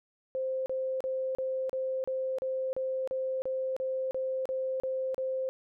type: tone bursts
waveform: sine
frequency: 523.3 Hz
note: C5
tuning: in tune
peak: -29 dBFS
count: 15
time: 0.35-5.49 s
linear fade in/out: 0 ms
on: 310 ms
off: 35 ms
effects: none